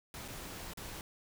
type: noise with dropouts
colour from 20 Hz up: pink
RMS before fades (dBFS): -45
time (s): 0.14-1.01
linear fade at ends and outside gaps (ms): 1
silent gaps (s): 0.279-0.283 / 0.735-0.773
effects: none